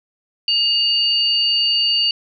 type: tone pair together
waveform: sine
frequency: 2843 / 4565 Hz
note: F7 / D8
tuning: +30 / -50 cents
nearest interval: minor sixth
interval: 820 cents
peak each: -17 dBFS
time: 0.48-2.11 s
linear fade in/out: 2 ms
effects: none